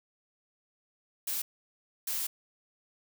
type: noise bursts at uneven times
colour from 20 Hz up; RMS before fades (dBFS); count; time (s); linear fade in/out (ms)
blue; -33; 2; 1.27-1.42 / 2.07-2.27; 5
effects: none